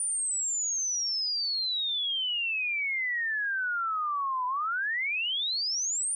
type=exponential two-way sweep; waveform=sine; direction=down then up; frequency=9440 to 987.8 to 9440 Hz; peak=-27 dBFS; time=0-6.15 s; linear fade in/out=2 ms; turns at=4.46 s; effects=none